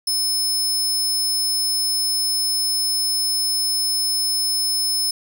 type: tone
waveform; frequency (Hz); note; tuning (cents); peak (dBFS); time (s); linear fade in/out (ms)
sawtooth; 5220; E8; -18; -16; 0.07-5.11; 5
effects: none